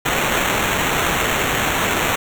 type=noise with sample-and-hold; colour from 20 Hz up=white; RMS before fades=-19 dBFS; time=0.05-2.16 s; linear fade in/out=10 ms; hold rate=4900 Hz; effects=none